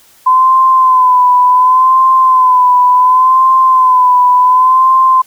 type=tone with vibrato; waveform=sine; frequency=1019 Hz; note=C6; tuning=46 cents flat; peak=-4 dBFS; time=0.26-5.22 s; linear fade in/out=10 ms; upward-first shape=sine; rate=0.69 Hz; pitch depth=46 cents each way; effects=white hiss -45 dBFS RMS until 5.26 s